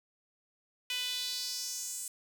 sawtooth tone with high-pass filter sweep, 497.1 Hz, B4, 11 cents sharp, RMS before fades -37 dBFS, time 0.9-2.08 s, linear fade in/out 2 ms, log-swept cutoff 2800 to 8300 Hz, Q 3.2, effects none

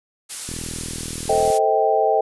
blue noise, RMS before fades -27 dBFS, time 0.29-1.59 s, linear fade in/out 20 ms
click train, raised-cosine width 3 ms, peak -19 dBFS, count 42, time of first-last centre 0.49-1.502 s, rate 40.5 Hz
sine chord, A half-diminished seventh, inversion none, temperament equal with one note detuned, 440 / 523.3 / 635.7 / 784 Hz, A4 / C5 / Eb5 / G5, 0 / 0 / +37 / 0 cents, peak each -20 / -24 / -20 / -19 dBFS, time 1.29-2.21 s, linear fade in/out 5 ms
effects resampled to 24000 Hz

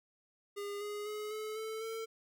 square tone with pitch steps, 406.5 / 414.6 / 422.8 / 431.2 / 439.7 / 448.4 Hz, G#4 / G#4 / G#4 / A4 / A4 / A4, -37 / -3 / +31 / -35 / -1 / +33 cents, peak -39 dBFS, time 0.56-2.06 s, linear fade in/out 20 ms, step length 250 ms, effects none

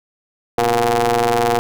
sawtooth ring-modulated tone, 116.4 Hz, A#2, 2 cents flat, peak -7 dBFS, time 0.58-1.59 s, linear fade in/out 0 ms, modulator 593 Hz, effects none

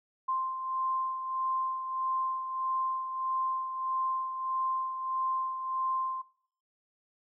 sine beating tone pair, 1046.5 / 1048.1 Hz, C6 / C6, 0 / +3 cents, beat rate 1.6 Hz, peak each -30 / -38 dBFS, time 0.28-6.22 s, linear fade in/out 10 ms, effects noise-tail reverb RT60 0.6 s tail -19 dB re dry

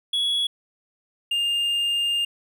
triangle tone pair in turn, 3363 / 2811 Hz, G#7 / F7, +21 / +11 cents, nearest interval minor third, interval 310 cents, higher first, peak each -19 dBFS, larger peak neither, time 0.13-0.47 / 1.31-2.25 s, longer second, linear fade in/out 5 ms, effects none

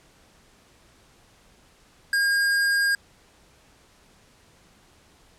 square tone, 1619 Hz, G#6, 45 cents flat, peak -20 dBFS, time 2.13-2.95 s, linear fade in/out 2 ms, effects pink hiss -57 dBFS RMS until 5.38 s + low-pass 10000 Hz 12 dB/octave

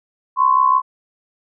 sine tone pair together, 1028 / 1094.4 Hz, C6 / C#6, -31 / -23 cents, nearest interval minor second, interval 108 cents, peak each -13 / -15 dBFS, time 0.36-0.82 s, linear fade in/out 50 ms, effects none

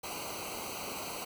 pink noise with comb filter, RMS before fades -40 dBFS, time 0.03-1.25 s, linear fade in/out 10 ms, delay 0.57 ms, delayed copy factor -0.95, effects none

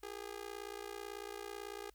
sawtooth tone with amplitude modulation, 408.5 Hz, G#4, 29 cents flat, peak -36 dBFS, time 0.03-1.9 s, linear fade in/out 5 ms, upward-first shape sine, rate 58.1 Hz, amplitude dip 95%, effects added 50 Hz sine -65 dBFS peak until 1.94 s + white hiss -75 dBFS RMS until 1.94 s

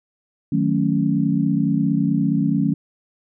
sine chord, D# half-diminished seventh, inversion none, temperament equal, 155.56 / 185 / 220 / 277.2 Hz, D#3 / F#3 / A3 / C#4, 0 / 0 / 0 / 0 cents, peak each -22 / -22 / -22 / -21 dBFS, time 0.52-2.74 s, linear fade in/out 5 ms, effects none

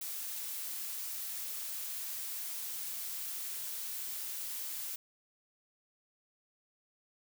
blue noise, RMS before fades -40 dBFS, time 0.01-4.96 s, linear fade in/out 5 ms, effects none

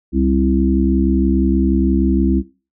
harmonic tone with a mistuned harmonic, 66.3 Hz, C2, 23 cents sharp, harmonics 1 / 3 / 4 / 5, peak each -18 / -18 / -18 / -18 dBFS, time 0.12-2.43 s, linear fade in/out 50 ms, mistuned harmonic 3, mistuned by -38 cents, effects noise-tail reverb RT60 0.3 s tail -17 dB re dry

